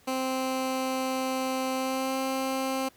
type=tone with pitch glide; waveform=15% pulse; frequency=261.2 to 264.7 Hz; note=C4 to C4; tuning=-3 to +20 cents; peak=-21 dBFS; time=0.07-2.89 s; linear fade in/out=10 ms; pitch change=+23 cents; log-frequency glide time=1.75-2.18 s; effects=pink hiss -59 dBFS RMS until 2.96 s + high-pass 60 Hz 12 dB/octave